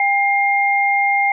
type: tone pair together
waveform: sine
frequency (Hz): 799.9 / 2119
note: G5 / C7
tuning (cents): +35 / +21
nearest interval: octave + perfect fourth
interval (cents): 1686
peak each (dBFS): -16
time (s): 0-1.32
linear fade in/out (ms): 2
effects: none